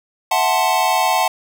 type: chord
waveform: square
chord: F# half-diminished seventh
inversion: third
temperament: equal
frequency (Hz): 659.3 / 740 / 880 / 1046.5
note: E5 / F#5 / A5 / C6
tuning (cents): 0 / 0 / 0 / 0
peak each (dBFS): -24 / -19 / -19 / -23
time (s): 0.31-1.28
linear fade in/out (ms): 5
effects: none